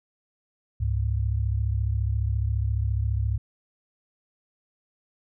sine tone pair together, 69.28 / 103.8 Hz, C#2 / G#2, 0 / 0 cents, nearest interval perfect fifth, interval 700 cents, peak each -25 dBFS, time 0.8-3.38 s, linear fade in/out 10 ms, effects none

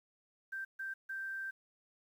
sine tone bursts at uneven times, 1568 Hz, G6, in tune, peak -38 dBFS, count 3, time 0.52-0.65 / 0.79-0.94 / 1.09-1.51 s, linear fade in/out 10 ms, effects 11-bit

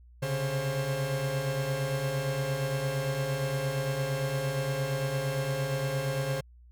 45% pulse tone cluster, 132.2 / 140.9 / 534 Hz, C3 / C#3 / C5, +18 / +29 / +35 cents, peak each -36 / -31 / -33 dBFS, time 0.22-6.41 s, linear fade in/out 10 ms, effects added 60 Hz sine -51 dBFS peak until 6.71 s

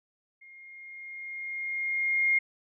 sine tone with level ramp, 2132 Hz, C7, 32 cents sharp, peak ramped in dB -49 to -20 dBFS, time 0.41-2.39 s, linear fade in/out 10 ms, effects none

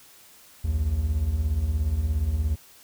triangle beating tone pair, 61.74 / 78.74 Hz, B1 / D#2, 0 / +21 cents, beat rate 17 Hz, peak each -26 / -21 dBFS, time 0.64-2.56 s, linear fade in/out 10 ms, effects white hiss -52 dBFS RMS until 2.83 s

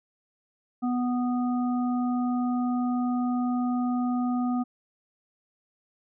harmonic tone, 246.9 Hz, B3, in tune, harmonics 1 / 3 / 5, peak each -24 / -34 / -38 dBFS, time 0.82-4.64 s, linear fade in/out 20 ms, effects none

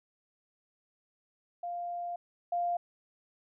sine tone pair in turn, 698.5 / 698.5 Hz, F5 / F5, 0 / 0 cents, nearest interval unison, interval 0 cents, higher neither, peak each -34 / -28 dBFS, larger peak second, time 1.63-2.16 / 2.52-2.77 s, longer first, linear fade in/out 5 ms, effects none

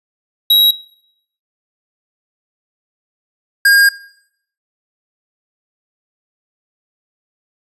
square tone pair in turn, 3849 / 1618.3 Hz, B7 / G#6, -45 / -45 cents, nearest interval octave + minor third, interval 1500 cents, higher first, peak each -7 dBFS, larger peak neither, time 0.5-0.71 / 3.65-3.89 s, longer second, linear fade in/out 5 ms, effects noise-tail reverb RT60 0.7 s tail -20 dB re dry + resampled to 32000 Hz

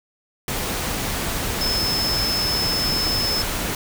sine tone in noise, 5230 Hz, E8, 15 cents flat, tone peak -21 dBFS, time 1.61-3.42 s, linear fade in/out 2 ms, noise pink, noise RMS -25 dBFS, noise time 0.48-3.75 s, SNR +1 dB, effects none

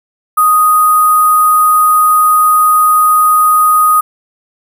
sine tone with sample-and-hold, 1244.5 Hz, D#6, in tune, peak -5 dBFS, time 0.37-4.01 s, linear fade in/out 10 ms, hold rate 11025 Hz, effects none

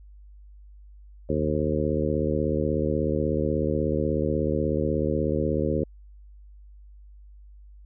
harmonic tone with a mistuned harmonic, 76.4 Hz, D#2, 31 cents flat, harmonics 1 / 2 / 3 / 4 / 5 / 6 / 7, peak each -30 / -30 / -30 / -30 / -30 / -30 / -30 dBFS, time 1.29-5.84 s, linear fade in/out 5 ms, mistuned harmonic 1, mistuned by +82 cents, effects added 50 Hz sine -45 dBFS peak until 7.85 s

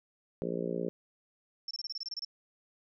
harmonic tone, 58.4 Hz, A#1, 4 cents sharp, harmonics 3 / 4 / 5 / 6 / 7 / 8 / 9 / 10, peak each -38 / -41 / -42 / -41 / -37 / -40 / -40 / -48 dBFS, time 0.42-0.89 s, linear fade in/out 0 ms
sine tone bursts, 5400 Hz, E8, 41 cents sharp, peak -35 dBFS, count 11, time 1.68-2.248 s, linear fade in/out 2 ms, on 28 ms, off 26 ms
effects none

